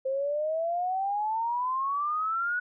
sine exponential sweep, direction up, 523.3 to 1480 Hz, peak -26 dBFS, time 0.05-2.6 s, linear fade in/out 10 ms, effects none

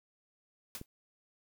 white noise with exponential decay, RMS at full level -38 dBFS, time 0.75-0.86 s, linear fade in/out 1 ms, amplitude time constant 23 ms
click, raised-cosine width 3 ms, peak -31 dBFS, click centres 0.814 s
effects none

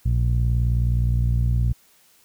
sawtooth tone with low-pass filter, 59.3 Hz, A#1, 30 cents sharp, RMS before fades -20 dBFS, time 0.05-1.73 s, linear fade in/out 10 ms, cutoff 120 Hz, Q 2.1, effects white hiss -57 dBFS RMS until 2.24 s

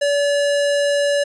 square tone, 573 Hz, D5, 43 cents flat, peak -16 dBFS, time 0.01-1.24 s, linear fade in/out 10 ms, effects resampled to 22050 Hz

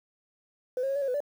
sine tone with pitch steps, 504 / 540 / 548 / 570 / 547 / 500 / 580 Hz, B4 / C#5 / C#5 / C#5 / C#5 / B4 / D5, +35 / -45 / -20 / +48 / -23 / +21 / -22 cents, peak -25 dBFS, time 0.77-1.204 s, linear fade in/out 2 ms, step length 62 ms, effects tanh soft clip ceiling -22 dBFS + 9-bit

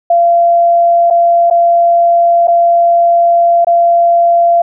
sine tone with dropouts, 686 Hz, F5, 31 cents flat, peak -5 dBFS, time 0.1-4.62 s, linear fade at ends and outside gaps 5 ms, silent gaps 1.102-1.107 / 1.501-1.509 / 2.473-2.48 / 3.647-3.669 s, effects none

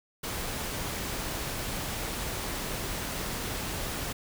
pink noise, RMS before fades -34 dBFS, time 0.23-4.13 s, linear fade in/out 10 ms, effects none

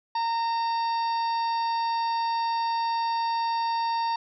harmonic tone with a mistuned harmonic, 922 Hz, A#5, 19 cents flat, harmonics 1 / 2 / 3 / 4 / 5 / 6, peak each -24 / -41 / -44 / -43 / -39 / -46 dBFS, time 0.15-4.16 s, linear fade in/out 5 ms, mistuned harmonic 3, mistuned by -46 cents, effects none

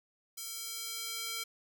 square tone with high-pass filter sweep, 455 Hz, A#4, 42 cents flat, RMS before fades -40 dBFS, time 0.37-1.44 s, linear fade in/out 10 ms, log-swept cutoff 6000 to 2500 Hz, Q 0.75, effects 11-bit

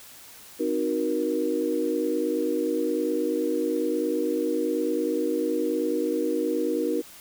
sine chord, C half-diminished seventh, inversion none, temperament equal with one note detuned, 261.6 / 311.1 / 370 / 472.9 Hz, C4 / Eb4 / Gb4 / Bb4, 0 / 0 / 0 / +25 cents, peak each -32 / -27 / -30 / -27 dBFS, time 0.59-7.02 s, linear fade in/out 20 ms, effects white hiss -47 dBFS RMS until 7.2 s

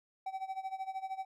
triangle tone with tremolo, 766 Hz, G5, 40 cents flat, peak -32 dBFS, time 0.26-1.25 s, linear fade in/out 5 ms, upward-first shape sine, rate 13 Hz, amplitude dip 85%, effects none

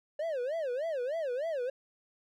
triangle tone with vibrato, 569 Hz, C#5, 45 cents sharp, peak -29 dBFS, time 0.19-1.7 s, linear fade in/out 5 ms, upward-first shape sine, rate 3.3 Hz, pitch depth 280 cents each way, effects none

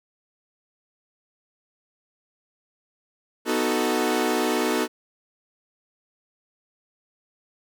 sawtooth chord, B dominant seventh, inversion none, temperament equal, 246.9 / 311.1 / 370 / 440 Hz, B3 / D#4 / F#4 / A4, 0 / 0 / 0 / 0 cents, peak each -23 dBFS, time 3.45-4.88 s, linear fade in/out 50 ms, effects none

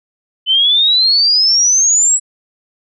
sine exponential sweep, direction up, 3016 to 7880 Hz, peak -8 dBFS, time 0.46-2.2 s, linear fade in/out 50 ms, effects none

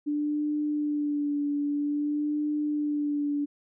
sine tone with vibrato, 293.7 Hz, D4, in tune, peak -25 dBFS, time 0.06-3.46 s, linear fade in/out 20 ms, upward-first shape sine, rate 0.51 Hz, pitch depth 28 cents each way, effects none

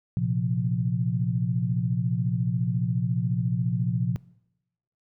sine chord, Bb suspended second, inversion none, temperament equal, 116.54 / 130.81 / 174.61 Hz, Bb2 / C3 / F3, 0 / 0 / 0 cents, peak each -27 dBFS, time 0.17-4.16 s, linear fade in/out 0 ms, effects noise-tail reverb RT60 0.9 s tail -23 dB re dry

